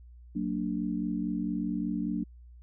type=chord; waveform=sine; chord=Gb augmented; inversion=none; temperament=equal with one note detuned; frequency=185 / 229.7 / 293.7 Hz; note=Gb3 / Bb3 / D4; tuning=0 / -25 / 0 cents; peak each=-33 dBFS; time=0.35-2.24 s; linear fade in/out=10 ms; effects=added 60 Hz sine -48 dBFS peak until 2.62 s